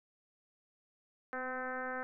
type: tone with frequency modulation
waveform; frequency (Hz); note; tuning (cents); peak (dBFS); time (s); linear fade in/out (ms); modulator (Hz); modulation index
sine; 1027; C6; -33; -36; 1.33-2.03; 0; 258; 2.9
effects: none